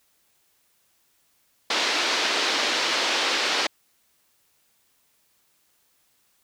white band-pass noise, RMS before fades -24 dBFS, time 1.7-3.67 s, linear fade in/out 5 ms, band 280 to 4800 Hz, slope 24 dB/octave, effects white hiss -66 dBFS RMS until 6.43 s

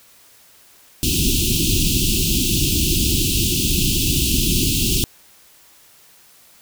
pink band-stop noise, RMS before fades -18 dBFS, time 1.03-5.04 s, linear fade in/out 0 ms, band 380 to 2600 Hz, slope 96 dB/octave, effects white hiss -50 dBFS RMS until 6.61 s

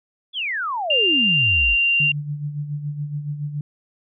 sine exponential sweep, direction down, 3520 to 43.91 Hz, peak -22 dBFS, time 0.33-1.77 s, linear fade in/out 50 ms
sine tone with pitch glide, 2794 to 2775 Hz, F7 to F7, 0 to -12 cents, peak -15 dBFS, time 0.9-2.12 s, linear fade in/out 5 ms, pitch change -12 cents, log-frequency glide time 1.22-1.63 s
sine tone with tremolo, 146.83 Hz, D3, in tune, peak -22 dBFS, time 2-3.61 s, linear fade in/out 2 ms, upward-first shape sine, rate 7.1 Hz, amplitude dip 60%
effects none

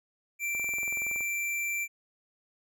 square tone, 2349 Hz, D7, in tune, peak -30 dBFS, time 0.39-1.88 s, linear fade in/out 50 ms
click train, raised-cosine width 1 ms, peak -32 dBFS, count 15, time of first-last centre 0.55-1.207 s, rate 21.3 Hz
effects none

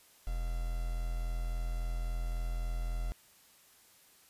triangle tone with quantisation, 41.82 Hz, E1, 26 cents sharp, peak -30 dBFS, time 0.27-3.12 s, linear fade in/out 0 ms, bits 8, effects white hiss -62 dBFS RMS until 4.29 s + resampled to 32000 Hz

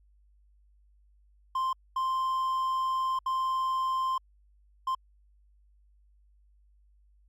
triangle tone bursts at uneven times, 1046.5 Hz, C6, in tune, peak -24 dBFS, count 4, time 1.55-1.73 / 1.96-3.19 / 3.26-4.18 / 4.87-4.95 s, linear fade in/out 5 ms, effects added 50 Hz sine -59 dBFS peak until 7.28 s + MP3 96 kbps

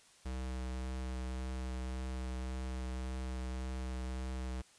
square tone with vibrato, 63.9 Hz, C2, 40 cents flat, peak -38 dBFS, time 0.25-4.62 s, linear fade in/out 10 ms, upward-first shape sine, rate 1.8 Hz, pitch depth 12 cents each way, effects white hiss -63 dBFS RMS until 4.78 s + resampled to 22050 Hz

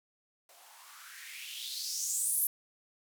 violet noise with band-pass filter sweep, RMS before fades -37 dBFS, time 0.49-2.47 s, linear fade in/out 2 ms, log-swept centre 610 to 12000 Hz, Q 4.5, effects none

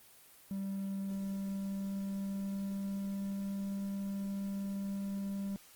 triangle tone with pitch glide, 195.3 to 197.57 Hz, G3 to G3, -6 to +14 cents, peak -33 dBFS, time 0.51-5.56 s, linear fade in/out 0 ms, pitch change +20 cents, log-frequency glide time 0.88-3.54 s, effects white hiss -59 dBFS RMS until 5.75 s + Opus 24 kbps

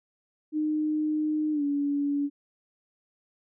sine tone with pitch glide, 306.1 to 285.6 Hz, D#4 to D4, -28 to -48 cents, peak -24 dBFS, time 0.52-2.3 s, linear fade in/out 50 ms, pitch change -120 cents, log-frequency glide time 1.52-1.63 s, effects none

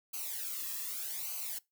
blue noise with flanger, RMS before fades -39 dBFS, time 0.13-1.59 s, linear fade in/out 10 ms, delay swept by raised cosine 0.56 to 1.37 ms, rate 0.83 Hz, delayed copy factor -0.95, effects noise-tail reverb RT60 0.2 s tail -22 dB re dry

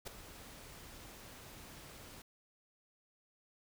pink noise with ADSR envelope, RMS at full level -41 dBFS, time 0.05-2.22 s, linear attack 24 ms, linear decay 6 ms, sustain -12 dB, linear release 4 ms, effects none

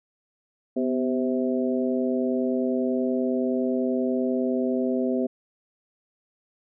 harmonic tone with a mistuned harmonic, 130.1 Hz, C3, 9 cents flat, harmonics 2 / 3 / 4 / 5, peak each -24 / -28 / -30 / -32 dBFS, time 0.76-5.27 s, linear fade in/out 10 ms, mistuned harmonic 2, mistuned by -61 cents, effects none

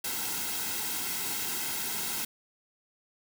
white noise with comb filter, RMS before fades -33 dBFS, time 0.04-2.25 s, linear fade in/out 5 ms, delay 1.7 ms, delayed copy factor -0.7, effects none

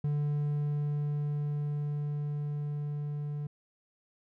triangle tone with level ramp, 146.83 Hz, D3, in tune, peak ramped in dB -25 to -31 dBFS, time 0.04-3.47 s, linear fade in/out 5 ms, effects none

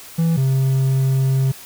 triangle tone pair in turn, 165.1 / 133.34 Hz, E3 / C3, +3 / +33 cents, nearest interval major third, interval 370 cents, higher first, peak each -12 dBFS, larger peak neither, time 0.18-0.37 / 0.37-1.52 s, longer second, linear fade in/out 10 ms, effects white hiss -39 dBFS RMS until 1.65 s

